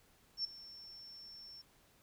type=tone with ADSR envelope; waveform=sine; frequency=5420 Hz; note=E8; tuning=47 cents sharp; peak=-32 dBFS; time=0.37-1.62 s; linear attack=75 ms; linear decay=8 ms; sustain=-18 dB; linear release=11 ms; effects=pink hiss -68 dBFS RMS until 2.02 s